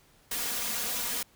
white noise with comb filter, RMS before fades -32 dBFS, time 0.31-1.23 s, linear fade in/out 5 ms, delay 4.2 ms, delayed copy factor +0.75, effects pink hiss -62 dBFS RMS until 1.35 s

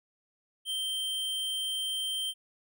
square tone, 3136 Hz, G7, in tune, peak -31 dBFS, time 0.65-2.34 s, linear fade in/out 50 ms, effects none

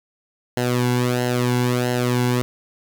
sawtooth tone with flanger, 123.47 Hz, B2, in tune, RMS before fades -20 dBFS, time 0.57-2.42 s, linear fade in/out 0 ms, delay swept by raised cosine 0.84 to 1.64 ms, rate 1.5 Hz, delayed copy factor -0.75, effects none

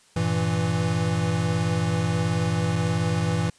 square chord, E diminished, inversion first, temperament equal, 98 / 116.54 / 164.81 Hz, G2 / Bb2 / E3, 0 / 0 / 0 cents, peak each -28 / -28 / -25 dBFS, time 0.16-3.5 s, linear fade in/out 5 ms, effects white hiss -57 dBFS RMS until 3.58 s + resampled to 22050 Hz

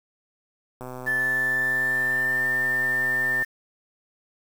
click train, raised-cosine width 1 ms, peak -23 dBFS, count 333, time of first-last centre 0.81-3.424 s, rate 127 Hz
sine tone with pitch glide, 1750 to 1795 Hz, A6 to A6, -10 to +34 cents, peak -21 dBFS, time 1.06-3.45 s, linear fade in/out 20 ms, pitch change +44 cents, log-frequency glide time 1.19-2.47 s
effects 7-bit

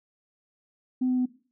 sine tone with pitch steps, 254.9 / 253.1 / 251.4 Hz, C4 / B3 / B3, -45 / +43 / +31 cents, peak -21 dBFS, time 1.01-1.259 s, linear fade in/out 10 ms, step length 83 ms, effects noise-tail reverb RT60 0.4 s tail -17 dB re dry + tanh soft clip ceiling -18 dBFS

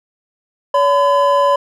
triangle tone pair together, 567 / 1011.8 Hz, C#5 / B5, +39 / +42 cents, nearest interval minor seventh, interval 1003 cents, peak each -11 dBFS, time 0.74-1.56 s, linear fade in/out 5 ms, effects none

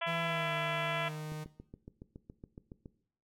harmonic tone, 335.2 Hz, E4, 29 cents sharp, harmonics 2 / 3 / 4 / 5 / 6 / 7 / 8 / 9 / 10, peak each -38 / -40 / -41 / -42 / -43 / -43 / -44 / -45 / -45 dBFS, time 0.01-1.09 s, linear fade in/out 10 ms
45% pulse tone with pitch glide, 164.81 to 153.77 Hz, E3 to D#3, 0 to -20 cents, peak -38 dBFS, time 0.06-1.45 s, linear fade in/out 20 ms, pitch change -120 cents, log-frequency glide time 0.22-0.53 s
click train, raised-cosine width 3 ms, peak -34 dBFS, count 12, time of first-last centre 1.32-2.858 s, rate 7.15 Hz
effects noise-tail reverb RT60 0.6 s tail -17 dB re dry

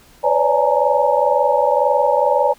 sine tone cluster, 505 / 566 / 588 / 842 / 927 Hz, B4 / C#5 / D5 / G#5 / A#5, +39 / +36 / +2 / +24 / -10 cents, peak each -19 dBFS, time 0.23-2.54 s, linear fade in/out 20 ms, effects pink hiss -49 dBFS RMS until 2.58 s

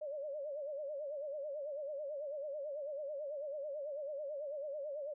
sine tone with vibrato, 580 Hz, D5, 22 cents flat, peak -39 dBFS, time 0.01-5.14 s, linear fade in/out 10 ms, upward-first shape sine, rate 9.1 Hz, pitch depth 110 cents each way, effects none

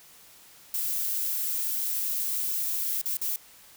violet noise with dropouts, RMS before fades -29 dBFS, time 0.74-3.36 s, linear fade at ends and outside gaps 2 ms, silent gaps 3.015-3.057 / 3.17-3.215 s, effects white hiss -53 dBFS RMS until 3.76 s

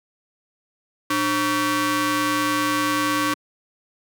sawtooth ring-modulated tone, 415.7 Hz, G#4, 2 cents sharp, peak -12 dBFS, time 1.1-3.34 s, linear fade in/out 5 ms, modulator 714 Hz, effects high-pass 200 Hz 12 dB/octave

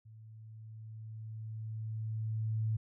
sine tone with level ramp, 110 Hz, A2, in tune, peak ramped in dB -51 to -29 dBFS, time 0.05-2.77 s, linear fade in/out 10 ms, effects none

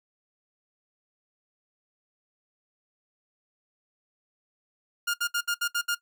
sawtooth tone bursts, 1413 Hz, F6, 20 cents sharp, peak -21 dBFS, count 7, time 5.07-5.95 s, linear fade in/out 10 ms, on 70 ms, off 65 ms, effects noise-tail reverb RT60 0.1 s tail -17 dB re dry

